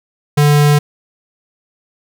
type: tone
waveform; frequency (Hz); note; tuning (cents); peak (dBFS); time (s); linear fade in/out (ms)
square; 146.83; D3; 0; -8; 0.37-0.79; 10
effects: none